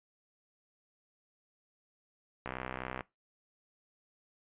click train, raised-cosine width 0.5 ms, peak -22 dBFS, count 36, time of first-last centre 2.46-3.008 s, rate 63.9 Hz, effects noise-tail reverb RT60 0.2 s tail -20 dB re dry + resampled to 8000 Hz

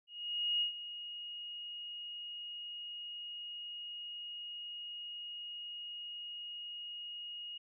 sine tone with ADSR envelope, 2874 Hz, F7, 49 cents sharp, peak -29 dBFS, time 0.07-7.58 s, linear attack 540 ms, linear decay 110 ms, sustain -13 dB, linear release 8 ms, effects none

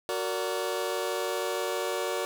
sawtooth chord, Gb augmented, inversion none, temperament just, 370 / 462.5 / 578.1 Hz, Gb4 / Bb4 / D5, 0 / -14 / -27 cents, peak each -29 dBFS, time 0.09-2.25 s, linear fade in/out 0 ms, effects none

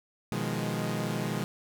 sawtooth chord, F half-diminished seventh, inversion second, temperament equal, 123.47 / 155.56 / 174.61 / 207.7 Hz, Cb3 / Eb3 / F3 / Ab3, 0 / 0 / 0 / 0 cents, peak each -31 / -31 / -33 / -30 dBFS, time 0.32-1.44 s, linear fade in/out 0 ms, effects none

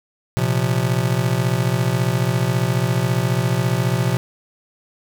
square chord, Bb suspended second, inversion none, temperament just, 116.54 / 131.11 / 174.81 Hz, Bb2 / C3 / F3, 0 / +4 / +2 cents, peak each -22 / -21 / -24 dBFS, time 0.37-4.17 s, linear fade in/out 0 ms, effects none

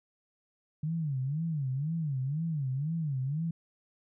sine tone with vibrato, 146.83 Hz, D3, in tune, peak -29 dBFS, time 0.83-3.51 s, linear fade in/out 5 ms, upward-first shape sine, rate 2 Hz, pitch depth 220 cents each way, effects none

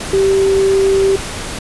sine tone in noise, 388.6 Hz, G4, 15 cents flat, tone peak -9 dBFS, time 0.13-1.16 s, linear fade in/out 5 ms, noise pink, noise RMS -24 dBFS, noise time 0-1.59 s, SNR +12 dB, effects resampled to 24000 Hz

